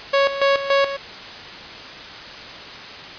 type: tone with tremolo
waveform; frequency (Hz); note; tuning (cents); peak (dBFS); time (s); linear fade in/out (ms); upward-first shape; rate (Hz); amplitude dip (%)
sawtooth; 554.4; C#5; 0; -10; 0.13-0.97; 10; square; 3.5; 70
effects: white hiss -35 dBFS RMS until 3.18 s + resampled to 11025 Hz